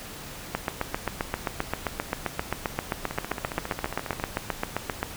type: two click trains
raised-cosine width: 0.5 ms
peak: -16 / -10 dBFS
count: 17 / 35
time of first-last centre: 3.11-4.198 / 0.55-5.03 s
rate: 14.7 / 7.59 Hz
effects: pink hiss -40 dBFS RMS until 5.16 s